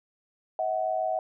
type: tone pair together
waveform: sine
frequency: 640.1 / 747 Hz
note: D#5 / F#5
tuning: +49 / +16 cents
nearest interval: minor third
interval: 267 cents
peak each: -28 dBFS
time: 0.59-1.19 s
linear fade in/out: 2 ms
effects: none